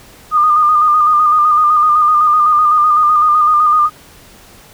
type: tone with vibrato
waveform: sine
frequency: 1218 Hz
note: D#6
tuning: 37 cents flat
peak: -7 dBFS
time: 0.31-3.9 s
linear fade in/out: 50 ms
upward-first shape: square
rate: 7.9 Hz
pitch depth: 31 cents each way
effects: pink hiss -41 dBFS RMS until 4.73 s